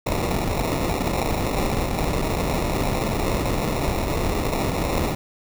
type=noise with sample-and-hold; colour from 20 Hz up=pink; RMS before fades=-23 dBFS; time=0.06-5.15 s; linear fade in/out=10 ms; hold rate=1575 Hz; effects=none

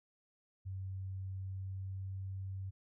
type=tone with pitch glide; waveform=sine; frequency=95.2 to 95.81 Hz; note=F#2 to G2; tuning=+50 to -39 cents; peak=-39 dBFS; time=0.65-2.71 s; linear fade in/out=20 ms; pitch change=+11 cents; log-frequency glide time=1.36-2.15 s; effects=none

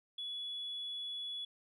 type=tone; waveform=sine; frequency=3400 Hz; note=G#7; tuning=40 cents sharp; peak=-38 dBFS; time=0.18-1.45 s; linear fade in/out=5 ms; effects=tanh soft clip ceiling -34 dBFS

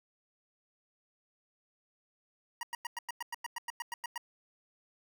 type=tone bursts; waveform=25% pulse; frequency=950 Hz; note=A#5; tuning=33 cents sharp; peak=-32 dBFS; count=14; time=2.61-4.178 s; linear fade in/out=2 ms; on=21 ms; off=98 ms; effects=none

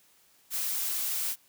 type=noise; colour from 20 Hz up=blue; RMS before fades=-31 dBFS; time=0.5-1.36 s; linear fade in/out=50 ms; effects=white hiss -63 dBFS RMS until 1.48 s + high-pass 60 Hz 12 dB/octave

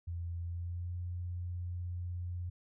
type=tone with pitch glide; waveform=sine; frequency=85.5 to 88.36 Hz; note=F2 to F2; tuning=-36 to +21 cents; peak=-36 dBFS; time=0.07-2.5 s; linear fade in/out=10 ms; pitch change=+57 cents; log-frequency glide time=0.42-0.96 s; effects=none

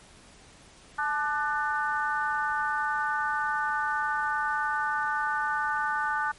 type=harmonic tone with a mistuned harmonic; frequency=298.4 Hz; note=D4; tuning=28 cents sharp; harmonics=3 / 4 / 5 / 6; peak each=-30 / -31 / -29 / -38 dBFS; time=0.98-6.32 s; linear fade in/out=10 ms; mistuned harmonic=3; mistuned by=-49 cents; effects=pink hiss -53 dBFS RMS until 6.38 s + MP3 48 kbps

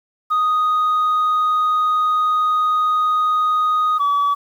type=tone pair in turn; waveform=sine; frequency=1244.5 / 1143.3 Hz; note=D#6 / D6; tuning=0 / -47 cents; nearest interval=minor second; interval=147 cents; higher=first; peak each=-12 dBFS; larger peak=neither; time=0.3-3.99 / 3.99-4.35 s; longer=first; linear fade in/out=20 ms; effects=tanh soft clip ceiling -13 dBFS + 8-bit

